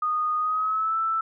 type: tone with pitch glide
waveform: sine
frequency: 1235 to 1323.6 Hz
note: D#6 to E6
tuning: -13 to +7 cents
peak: -22 dBFS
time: 0.02-1.21 s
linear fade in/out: 5 ms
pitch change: +120 cents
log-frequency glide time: 0.38-0.97 s
effects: none